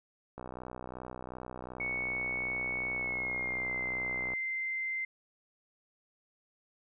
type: click train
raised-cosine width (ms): 1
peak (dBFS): -28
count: 249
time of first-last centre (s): 0.38-4.335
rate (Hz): 62.7
type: tone with pitch glide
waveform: sine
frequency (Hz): 2217 to 2081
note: C#7 to C7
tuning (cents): 0 to -10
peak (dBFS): -32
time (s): 1.8-5.05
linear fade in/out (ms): 5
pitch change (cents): -110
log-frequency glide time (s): 2.94-3.72
effects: none